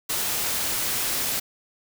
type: noise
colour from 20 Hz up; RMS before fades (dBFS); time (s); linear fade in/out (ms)
white; -26; 0.09-1.4; 10
effects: none